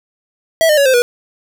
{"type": "tone with pitch steps", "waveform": "square", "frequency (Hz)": [653, 605.8, 561.9, 521.3, 483.6], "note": ["E5", "D#5", "C#5", "C5", "B4"], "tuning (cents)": [-17, -46, 23, -6, -36], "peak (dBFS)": -9, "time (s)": [0.61, 1.02], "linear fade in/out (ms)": 0, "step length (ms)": 82, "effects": []}